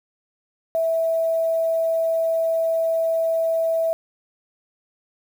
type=tone with quantisation; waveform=sine; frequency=655 Hz; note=E5; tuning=11 cents flat; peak=-18 dBFS; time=0.75-3.93 s; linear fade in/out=0 ms; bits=7; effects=none